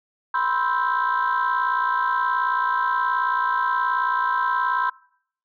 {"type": "chord", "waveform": "sine", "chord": "C major seventh", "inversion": "third", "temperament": "equal", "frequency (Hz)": [987.8, 1046.5, 1318.5, 1568], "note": ["B5", "C6", "E6", "G6"], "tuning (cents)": [0, 0, 0, 0], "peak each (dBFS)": [-23, -23, -27, -25], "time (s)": [0.34, 4.9], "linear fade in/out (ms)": 5, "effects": ["noise-tail reverb RT60 0.6 s tail -23 dB re dry", "tanh soft clip ceiling -13 dBFS"]}